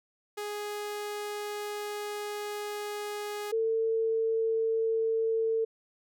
sawtooth / sine tone pair in turn, 415.3 / 448.9 Hz, G#4 / A4, 0 / +35 cents, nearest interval minor second, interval 135 cents, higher second, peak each -30 / -25 dBFS, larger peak second, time 0.37-3.52 / 3.52-5.65 s, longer first, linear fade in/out 10 ms, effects none

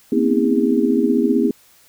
sine tone cluster, 232.1 / 251.5 / 266.6 / 322.8 / 406.4 Hz, A#3 / B3 / C4 / E4 / G#4, -7 / +32 / +33 / -36 / -38 cents, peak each -20 dBFS, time 0.12-1.51 s, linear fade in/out 5 ms, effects white hiss -52 dBFS RMS until 1.88 s

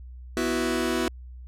sawtooth chord, B suspended fourth, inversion none, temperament just, 246.9 / 329.3 / 370.4 Hz, B3 / E4 / F#4, 0 / -2 / +2 cents, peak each -24 dBFS, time 0.37-1.08 s, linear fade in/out 0 ms, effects added 62 Hz sine -39 dBFS peak until 1.47 s + low-pass 12000 Hz 12 dB/octave

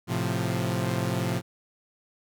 sawtooth chord, F major, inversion first, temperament equal, 110 / 130.81 / 174.61 Hz, A2 / C3 / F3, 0 / 0 / 0 cents, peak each -26 dBFS, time 0.07-1.42 s, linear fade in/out 50 ms, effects none

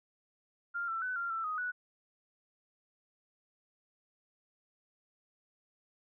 sine tone with pitch steps, 1397 / 1338 / 1503 / 1387 / 1333 / 1251 / 1475 Hz, F6 / E6 / F#6 / F6 / E6 / D#6 / F#6, 0 / +25 / +27 / -12 / +19 / +9 / -6 cents, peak -33 dBFS, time 0.74-1.72 s, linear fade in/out 20 ms, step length 140 ms, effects none

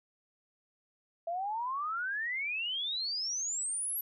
sine exponential sweep, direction up, 659.3 to 11920 Hz, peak -32 dBFS, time 1.27-4.01 s, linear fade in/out 5 ms, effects none

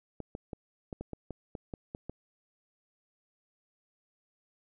clicks, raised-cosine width 2 ms, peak -25 dBFS, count 11, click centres 0.203 / 0.351 / 0.532 / 0.928 / 1.01 / 1.133 / 1.307 / 1.552 / 1.738 / 1.949 / 2.096 s, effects none

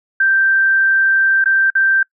sine tone with dropouts, 1568 Hz, G6, in tune, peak -10 dBFS, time 0.2-2.03 s, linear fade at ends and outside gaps 5 ms, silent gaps 1.442-1.457 / 1.703-1.752 s, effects noise-tail reverb RT60 0.1 s tail -25 dB re dry

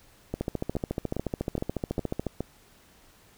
two click trains, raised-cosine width 2 ms, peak -15 / -16 dBFS, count 27 / 6, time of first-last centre 0.41-2.267 / 0.34-2.406 s, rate 14 / 2.42 Hz, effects pink hiss -58 dBFS RMS until 3.37 s

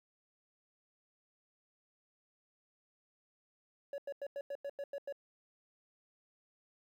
triangle tone bursts, 563 Hz, C#5, 27 cents sharp, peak -36 dBFS, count 9, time 3.93-5.125 s, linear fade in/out 2 ms, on 51 ms, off 92 ms, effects 12-bit

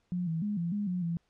sine tone with pitch steps, 178.3 / 162.7 / 207.5 / 170.2 / 205.8 / 180.2 / 168.6 Hz, F3 / E3 / G#3 / F3 / G#3 / F#3 / E3, +36 / -22 / -1 / -44 / -16 / -45 / +39 cents, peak -29 dBFS, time 0.12-1.17 s, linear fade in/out 0 ms, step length 150 ms, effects pink hiss -74 dBFS RMS until 1.29 s + low-pass 6000 Hz 12 dB/octave

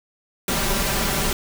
pink noise with comb filter, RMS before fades -22 dBFS, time 0.48-1.33 s, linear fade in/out 2 ms, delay 5.1 ms, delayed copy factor +0.65, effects none

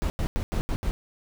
brown noise bursts at uneven times, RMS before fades -26 dBFS, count 6, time 0.02-0.1 / 0.19-0.27 / 0.36-0.43 / 0.52-0.61 / 0.69-0.76 / 0.83-0.91 s, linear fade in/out 0 ms, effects none

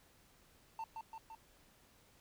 triangle tone with echo, 895 Hz, A5, 29 cents sharp, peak -38 dBFS, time 0.79-0.84 s, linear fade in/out 2 ms, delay 170 ms, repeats 3, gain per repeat -3 dB, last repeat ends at 1.35 s, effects pink hiss -67 dBFS RMS until 2.2 s

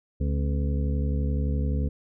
harmonic tone with a mistuned harmonic, 71.7 Hz, D2, 41 cents flat, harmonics 1 / 2 / 3 / 4 / 6 / 7, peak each -24 / -30 / -34 / -36 / -40 / -41 dBFS, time 0.2-1.89 s, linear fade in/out 10 ms, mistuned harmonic 4, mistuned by -89 cents, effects none

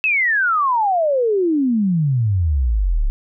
sine exponential sweep, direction down, 2658 to 32.7 Hz, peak -14 dBFS, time 0.04-3.1 s, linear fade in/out 0 ms, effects none

